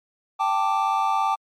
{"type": "chord", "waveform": "triangle", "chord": "G suspended second", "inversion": "none", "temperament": "just", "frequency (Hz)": [784, 882, 1176], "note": ["G5", "A5", "D6"], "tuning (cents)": [0, 4, 2], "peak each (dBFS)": -22, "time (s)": [0.39, 1.36], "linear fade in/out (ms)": 20, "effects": ["MP3 96 kbps"]}